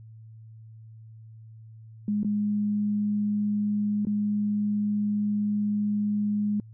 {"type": "tone with dropouts", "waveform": "sine", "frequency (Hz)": 207.7, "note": "G#3", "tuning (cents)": 0, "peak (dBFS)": -23, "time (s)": [2.08, 6.6], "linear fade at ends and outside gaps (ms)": 2, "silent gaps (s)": [[2.232, 2.246], [4.051, 4.069]], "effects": ["added 111 Hz sine -44 dBFS peak until 6.73 s"]}